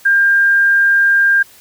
sine tone, 1600 Hz, G6, 35 cents sharp, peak -8 dBFS, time 0.05-1.43 s, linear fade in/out 10 ms, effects white hiss -44 dBFS RMS until 1.6 s

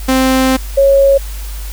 sawtooth / sine tone pair in turn, 261.6 / 550.8 Hz, C4 / C#5, 0 / -11 cents, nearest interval octave + minor second, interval 1289 cents, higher second, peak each -5 dBFS, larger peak neither, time 0.08-0.57 / 0.77-1.18 s, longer first, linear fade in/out 10 ms, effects added 50 Hz sine -21 dBFS peak until 1.72 s + white hiss -33 dBFS RMS until 1.72 s

